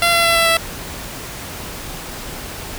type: tone with pitch steps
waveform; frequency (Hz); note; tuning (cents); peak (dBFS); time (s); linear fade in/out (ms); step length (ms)
10% pulse; 685 / 679.1 / 673.2 / 667.4 / 661.7; F5 / F5 / E5 / E5 / E5; -34 / -49 / +36 / +21 / +6; -4; 0.02-0.57; 2; 110
effects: pink hiss -30 dBFS RMS until 2.78 s